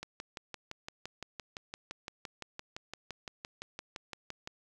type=click train; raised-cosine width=0.2 ms; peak=-23 dBFS; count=27; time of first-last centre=0.03-4.474 s; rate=5.85 Hz; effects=10-bit